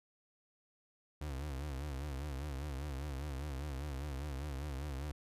35% pulse tone with vibrato, 70.4 Hz, C#2, 27 cents sharp, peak -37 dBFS, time 1.21-5.12 s, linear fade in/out 5 ms, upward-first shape sine, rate 5 Hz, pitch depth 130 cents each way, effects resampled to 32000 Hz

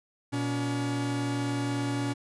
45% pulse tone pair together, 120 / 283.4 Hz, B2 / C#4, -49 / +38 cents, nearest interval octave + minor third, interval 1487 cents, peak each -31 / -30 dBFS, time 0.32-2.14 s, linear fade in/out 20 ms, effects resampled to 24000 Hz

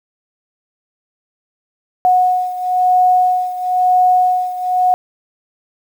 sine beating tone pair, 731 / 732 Hz, F#5 / F#5, -21 / -19 cents, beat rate 1 Hz, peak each -12 / -16 dBFS, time 2.05-4.94 s, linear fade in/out 0 ms, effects 7-bit

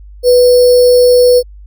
sine tone with sample-and-hold, 493.9 Hz, B4, in tune, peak -3 dBFS, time 0.23-1.43 s, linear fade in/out 50 ms, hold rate 4900 Hz, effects added 50 Hz sine -31 dBFS peak until 1.66 s

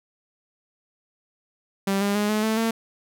sawtooth tone with pitch steps, 196 / 201.7 / 207.7 / 213.7 / 220 / 226.4 Hz, G3 / G3 / G#3 / G#3 / A3 / A3, 0 / +50 / 0 / +50 / 0 / +50 cents, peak -17 dBFS, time 1.87-2.71 s, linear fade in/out 5 ms, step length 140 ms, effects none

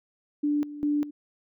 sine tone with tremolo, 293.7 Hz, D4, in tune, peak -22 dBFS, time 0.43-1.11 s, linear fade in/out 10 ms, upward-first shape square, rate 2.5 Hz, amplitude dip 80%, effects none

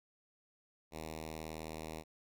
5% pulse tone with notch filter, 79.1 Hz, D#2, 29 cents sharp, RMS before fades -45 dBFS, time 0.91-2.04 s, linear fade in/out 50 ms, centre 1300 Hz, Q 2, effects none

